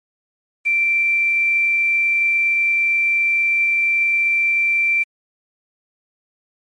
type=tone with quantisation; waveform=sine; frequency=2349 Hz; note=D7; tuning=in tune; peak=-14 dBFS; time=0.65-5.04 s; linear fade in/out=20 ms; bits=7; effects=MP3 48 kbps